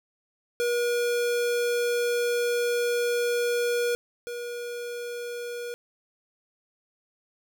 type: tone pair in turn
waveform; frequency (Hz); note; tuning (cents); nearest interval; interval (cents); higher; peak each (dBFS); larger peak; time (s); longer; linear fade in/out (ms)
square; 480 / 480; B4 / B4; -49 / -49; unison; 0; neither; -24 / -33; first; 0.6-3.95 / 4.27-5.74; first; 0
effects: none